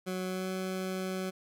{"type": "tone with pitch glide", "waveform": "20% pulse", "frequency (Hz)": [185, 187.26], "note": ["F#3", "F#3"], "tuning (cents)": [0, 21], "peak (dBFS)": -28, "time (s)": [0.06, 1.31], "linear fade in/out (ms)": 20, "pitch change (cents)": 21, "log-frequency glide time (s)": [0.26, 0.49], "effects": []}